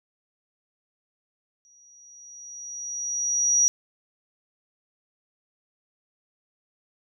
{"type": "tone with exponential growth", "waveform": "sine", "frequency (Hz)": 5780, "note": "F#8", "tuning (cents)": -41, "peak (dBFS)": -15, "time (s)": [1.65, 3.68], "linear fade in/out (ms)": 0, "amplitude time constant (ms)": 440, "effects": []}